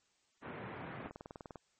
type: band-pass noise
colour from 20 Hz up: pink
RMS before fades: -46 dBFS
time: 0.41-1.11 s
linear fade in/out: 50 ms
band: 110 to 2200 Hz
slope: 24 dB/octave
type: click train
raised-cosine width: 1 ms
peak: -32 dBFS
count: 11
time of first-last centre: 1.06-1.558 s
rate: 20.1 Hz
effects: white hiss -75 dBFS RMS until 1.79 s + MP3 32 kbps